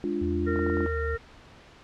sine chord, D diminished, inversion second, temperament equal, 207.7 / 293.7 / 349.2 Hz, Ab3 / D4 / F4, 0 / 0 / 0 cents, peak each -33 / -30 / -29 dBFS, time 0.04-0.86 s, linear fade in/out 0 ms
sine tone with pitch glide, 82.4 to 73.84 Hz, E2 to D2, 0 to +10 cents, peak -29 dBFS, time 0.21-1.16 s, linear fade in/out 10 ms, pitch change -190 cents, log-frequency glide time 0.81-0.99 s
harmonic tone, 459.6 Hz, A#4, 25 cents flat, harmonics 1 / 3 / 4, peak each -30 / -35 / -36 dBFS, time 0.46-1.18 s, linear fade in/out 20 ms
clicks, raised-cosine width 1 ms, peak -24 dBFS, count 7, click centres 0.56 / 0.592 / 0.665 / 0.699 / 0.77 / 0.806 / 0.863 s
effects pink hiss -51 dBFS RMS until 1.83 s + low-pass 4000 Hz 12 dB/octave

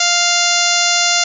harmonic tone, 698.5 Hz, F5, in tune, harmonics 1 / 2 / 3 / 4 / 5 / 6 / 7 / 8 / 9 / 10, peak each -21 / -21 / -21 / -21 / -21 / -21 / -21 / -21 / -21 / -21 dBFS, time 0-1.24 s, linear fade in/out 5 ms, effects none

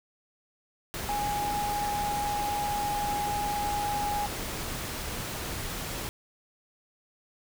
sine tone in noise, 825 Hz, G#5, 12 cents flat, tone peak -28 dBFS, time 1.09-4.26 s, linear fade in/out 0 ms, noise pink, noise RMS -35 dBFS, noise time 0.94-6.09 s, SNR +4 dB, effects none

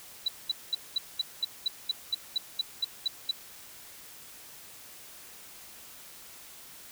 sine tone bursts, 3951 Hz, B7, in tune, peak -24 dBFS, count 14, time 0.26-3.312 s, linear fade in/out 5 ms, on 23 ms, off 210 ms, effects white hiss -49 dBFS RMS until 6.91 s

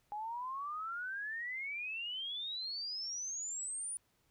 sine exponential sweep, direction up, 820 to 9740 Hz, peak -38 dBFS, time 0.12-3.97 s, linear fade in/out 0 ms, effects pink hiss -75 dBFS RMS until 4.3 s

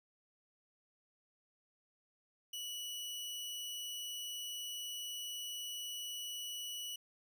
sawtooth tone, 2944 Hz, F#7, 9 cents flat, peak -38 dBFS, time 2.53-6.96 s, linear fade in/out 5 ms, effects none

